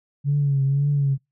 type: tone with vibrato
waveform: sine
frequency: 140.3 Hz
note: C#3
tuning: 21 cents sharp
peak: -16 dBFS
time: 0.24-1.18 s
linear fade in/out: 50 ms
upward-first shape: triangle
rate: 1.9 Hz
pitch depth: 64 cents each way
effects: noise-tail reverb RT60 0.2 s tail -26 dB re dry + tanh soft clip ceiling -12 dBFS